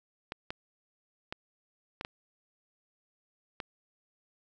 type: clicks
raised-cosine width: 0.3 ms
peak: -20 dBFS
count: 6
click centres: 0.321 / 0.505 / 1.325 / 2.011 / 2.049 / 3.602 s
effects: none